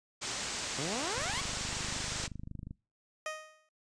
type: low-pass noise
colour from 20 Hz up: white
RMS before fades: -38 dBFS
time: 0.21-2.28 s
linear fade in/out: 20 ms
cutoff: 8100 Hz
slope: 48 dB/octave
type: exponential sweep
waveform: 15% pulse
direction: up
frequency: 125.7 to 1174.7 Hz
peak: -29 dBFS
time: 0.78-1.41 s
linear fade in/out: 5 ms
type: click train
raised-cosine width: 5 ms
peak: -30 dBFS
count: 40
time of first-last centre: 1.18-2.709 s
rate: 25.5 Hz
type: tone with exponential decay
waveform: 15% pulse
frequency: 622.3 Hz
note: D#5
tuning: in tune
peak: -27 dBFS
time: 3.26-3.69 s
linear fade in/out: 2 ms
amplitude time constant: 92 ms
effects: noise-tail reverb RT60 0.3 s tail -24 dB re dry + resampled to 22050 Hz